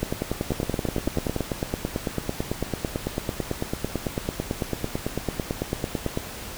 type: two click trains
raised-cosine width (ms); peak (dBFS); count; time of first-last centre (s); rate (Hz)
2; -11 / -11; 15 / 52; 0.03-1.363 / 0.52-6.174; 10.5 / 9.02
effects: pink hiss -37 dBFS RMS until 6.57 s